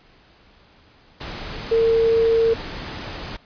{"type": "tone in noise", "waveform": "sine", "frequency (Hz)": 455, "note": "A#4", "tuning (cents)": -42, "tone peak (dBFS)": -14, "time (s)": [1.71, 2.54], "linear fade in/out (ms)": 10, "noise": "pink", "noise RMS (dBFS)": -32, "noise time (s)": [1.2, 3.37], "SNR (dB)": 15, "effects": ["pink hiss -53 dBFS RMS until 3.45 s", "resampled to 11025 Hz"]}